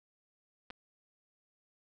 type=clicks; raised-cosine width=0.3 ms; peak=-30 dBFS; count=2; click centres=0.703 / 0.707 s; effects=none